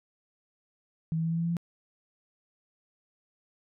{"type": "tone with pitch steps", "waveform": "sine", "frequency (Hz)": [161.3, 162.8, 164.31, 165.83, 167.37, 168.93, 170.5], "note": ["E3", "E3", "E3", "E3", "E3", "E3", "F3"], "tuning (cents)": [-37, -21, -5, 11, 27, 43, -41], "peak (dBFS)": -26, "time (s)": [1.12, 1.568], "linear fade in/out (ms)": 0, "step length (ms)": 64, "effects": []}